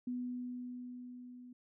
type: tone with level ramp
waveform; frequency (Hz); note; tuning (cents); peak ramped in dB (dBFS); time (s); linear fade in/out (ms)
sine; 247.6; B3; +5; -35 to -50; 0.07-1.53; 5
effects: none